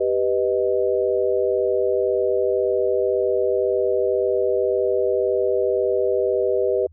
sine chord, G augmented, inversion none, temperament equal, 392 / 493.9 / 622.3 Hz, G4 / B4 / D#5, 0 / 0 / 0 cents, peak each -21 / -21 / -24 dBFS, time 0-6.87 s, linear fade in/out 10 ms, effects added 81 Hz sine -46 dBFS peak until 6.92 s

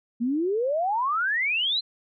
sine exponential sweep, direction up, 226.1 to 4186 Hz, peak -22 dBFS, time 0.2-1.81 s, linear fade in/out 20 ms, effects none

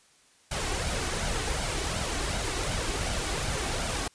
pink noise with flanger, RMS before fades -30 dBFS, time 0.51-4.08 s, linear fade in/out 5 ms, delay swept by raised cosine 1.3 to 2.7 ms, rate 2.7 Hz, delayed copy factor +0.5, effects white hiss -61 dBFS RMS until 4.14 s + resampled to 22050 Hz

